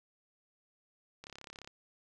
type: click train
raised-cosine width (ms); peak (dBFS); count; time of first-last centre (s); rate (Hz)
0.2; -30; 16; 1.24-1.675; 34.5
effects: none